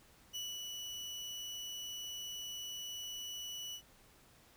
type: tone with ADSR envelope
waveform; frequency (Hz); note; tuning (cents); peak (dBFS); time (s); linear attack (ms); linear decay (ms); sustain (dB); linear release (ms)
30% pulse; 2953; F#7; -4; -36; 0.33-3.82; 26; 220; -3; 80
effects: pink hiss -64 dBFS RMS until 4.56 s